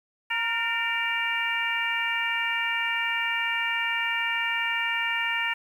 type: harmonic tone with a mistuned harmonic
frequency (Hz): 466.1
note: A#4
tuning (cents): 0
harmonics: 2 / 3 / 4 / 5 / 6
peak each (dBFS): -33 / -35 / -29 / -29 / -31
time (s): 0.3-5.54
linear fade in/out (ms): 10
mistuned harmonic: 4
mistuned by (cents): -43
effects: 9-bit